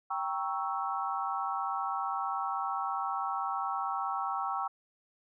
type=chord; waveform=sine; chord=G diminished seventh; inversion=none; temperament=equal with one note detuned; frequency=784 / 939.4 / 1108.7 / 1318.5 Hz; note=G5 / Bb5 / Db6 / Fb6; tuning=0 / +13 / 0 / 0 cents; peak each=-35 / -38 / -36 / -36 dBFS; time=0.1-4.68 s; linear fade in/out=10 ms; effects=none